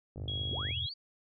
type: click train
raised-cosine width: 2 ms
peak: -33 dBFS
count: 29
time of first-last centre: 0.16-0.709 s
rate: 51 Hz
type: chord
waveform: sine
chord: E minor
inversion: none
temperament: just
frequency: 82.41 / 98.89 / 123.61 Hz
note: E2 / G2 / B2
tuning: 0 / +16 / +2 cents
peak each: -39 / -43 / -41 dBFS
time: 0.17-0.87 s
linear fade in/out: 10 ms
type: tone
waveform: sine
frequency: 3313 Hz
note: G#7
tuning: 5 cents flat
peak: -35 dBFS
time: 0.28-0.89 s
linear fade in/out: 2 ms
type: linear sweep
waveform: sine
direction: up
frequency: 44.36 to 4716 Hz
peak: -40 dBFS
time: 0.5-0.94 s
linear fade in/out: 10 ms
effects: none